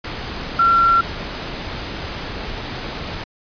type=tone in noise; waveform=sine; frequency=1363 Hz; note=F6; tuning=43 cents flat; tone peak=-11 dBFS; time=0.59-1.01 s; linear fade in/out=5 ms; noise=pink; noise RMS=-28 dBFS; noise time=0.04-3.24 s; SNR=+14 dB; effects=resampled to 11025 Hz